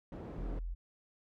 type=low-pass noise; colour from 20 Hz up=white; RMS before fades=-45 dBFS; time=0.12-0.59 s; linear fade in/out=2 ms; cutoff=370 Hz; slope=12 dB/octave
type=tone; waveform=sine; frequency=43.01 Hz; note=F1; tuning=26 cents flat; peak=-36 dBFS; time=0.37-0.75 s; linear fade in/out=20 ms
effects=none